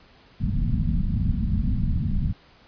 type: low-pass noise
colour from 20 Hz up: pink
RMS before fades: -23 dBFS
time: 0.4-2.33 s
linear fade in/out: 10 ms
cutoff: 230 Hz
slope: 48 dB/octave
effects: pink hiss -54 dBFS RMS until 2.67 s + resampled to 11025 Hz